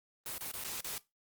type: noise with dropouts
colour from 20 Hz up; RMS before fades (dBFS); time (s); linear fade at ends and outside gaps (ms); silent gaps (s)
white; -40; 0.26-0.98; 1; 0.381-0.408 / 0.515-0.538 / 0.639-0.646 / 0.807-0.844
effects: noise-tail reverb RT60 0.2 s tail -18 dB re dry + Opus 32 kbps